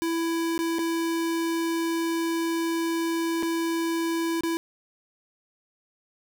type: tone with dropouts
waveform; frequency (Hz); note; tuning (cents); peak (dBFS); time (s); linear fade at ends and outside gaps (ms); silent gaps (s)
square; 331.7; E4; +11; -25; 0.02-4.57; 0; 0.578-0.59 / 0.785-0.791 / 3.426-3.431 / 4.408-4.435
effects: none